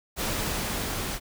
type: noise with level ramp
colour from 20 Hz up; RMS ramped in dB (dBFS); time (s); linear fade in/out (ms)
pink; -28 to -32; 0.16-1.2; 50
effects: none